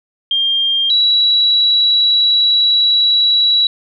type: tone pair in turn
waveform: sine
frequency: 3200 / 3910 Hz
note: G7 / B7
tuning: +35 / -18 cents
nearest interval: minor third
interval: 347 cents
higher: second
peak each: -12 / -9 dBFS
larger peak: second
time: 0.31-0.9 / 0.9-3.67 s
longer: second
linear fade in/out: 2 ms
effects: none